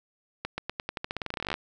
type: accelerating click train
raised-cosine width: 0.3 ms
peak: -15 dBFS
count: 23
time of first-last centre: 0.45-1.541 s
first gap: 130 ms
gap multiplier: 0.89
effects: none